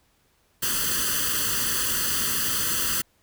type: noise with comb filter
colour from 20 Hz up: white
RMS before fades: -25 dBFS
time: 0.62-3.02 s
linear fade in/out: 10 ms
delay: 0.65 ms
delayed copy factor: +0.95
effects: pink hiss -65 dBFS RMS until 3.22 s